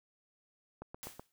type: click train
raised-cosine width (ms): 1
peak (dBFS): -30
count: 4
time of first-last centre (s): 0.82-1.195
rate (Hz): 7.99
type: noise with exponential decay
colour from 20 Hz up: white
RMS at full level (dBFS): -43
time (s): 1.03-1.32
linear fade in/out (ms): 0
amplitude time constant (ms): 62
effects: none